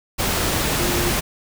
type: tone in noise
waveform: sine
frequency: 350 Hz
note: F4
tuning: 4 cents sharp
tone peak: -24 dBFS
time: 0.78-1.11 s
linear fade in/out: 20 ms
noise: pink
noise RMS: -21 dBFS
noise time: 0.18-1.21 s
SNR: -6 dB
effects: none